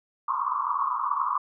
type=band-pass noise; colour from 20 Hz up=white; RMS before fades=-27 dBFS; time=0.28-1.38 s; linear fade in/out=5 ms; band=970 to 1200 Hz; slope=96 dB/octave; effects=none